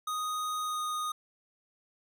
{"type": "tone with pitch glide", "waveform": "square", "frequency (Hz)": [1244.5, 1236.6], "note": ["D#6", "D#6"], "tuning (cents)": [0, -11], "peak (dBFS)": -32, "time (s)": [0.07, 1.12], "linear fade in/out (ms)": 5, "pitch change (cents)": -11, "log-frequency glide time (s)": [0.64, 0.82], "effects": []}